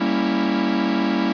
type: chord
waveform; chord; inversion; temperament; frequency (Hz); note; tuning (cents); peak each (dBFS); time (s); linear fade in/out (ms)
45% pulse; G diminished seventh; none; equal with one note detuned; 198.73 / 233.1 / 277.2 / 329.6; G3 / Bb3 / Db4 / Fb4; +24 / 0 / 0 / 0; -24; 0-1.33; 10
effects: resampled to 11025 Hz + 7-bit